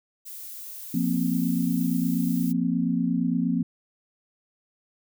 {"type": "noise", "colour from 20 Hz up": "violet", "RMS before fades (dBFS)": -39, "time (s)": [0.25, 2.53], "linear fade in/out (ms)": 20}
{"type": "chord", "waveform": "sine", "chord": "F suspended fourth", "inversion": "none", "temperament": "equal", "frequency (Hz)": [174.61, 233.1, 261.6], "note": ["F3", "Bb3", "C4"], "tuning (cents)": [0, 0, 0], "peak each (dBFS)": -26, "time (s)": [0.94, 3.63], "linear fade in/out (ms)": 5}
{"effects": []}